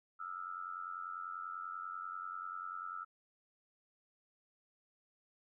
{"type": "tone with amplitude modulation", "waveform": "sine", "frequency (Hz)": 1318.5, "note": "E6", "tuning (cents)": 0, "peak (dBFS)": -37, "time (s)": [0.19, 3.05], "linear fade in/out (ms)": 20, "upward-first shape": "sine", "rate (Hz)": 90.2, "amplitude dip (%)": 90, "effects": []}